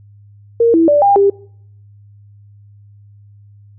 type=tone with pitch steps; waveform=sine; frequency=464.8 / 329.6 / 585 / 802 / 398.9 Hz; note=A#4 / E4 / D5 / G5 / G4; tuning=-5 / 0 / -7 / +39 / +30 cents; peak=-7 dBFS; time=0.6-1.3 s; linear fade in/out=5 ms; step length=140 ms; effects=noise-tail reverb RT60 0.7 s tail -25 dB re dry + added 102 Hz sine -40 dBFS peak until 3.78 s